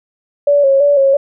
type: tone with vibrato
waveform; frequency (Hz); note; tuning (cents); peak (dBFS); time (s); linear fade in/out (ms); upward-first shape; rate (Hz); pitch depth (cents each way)
sine; 560; C#5; +18; -7; 0.47-1.17; 5; square; 3; 46
effects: none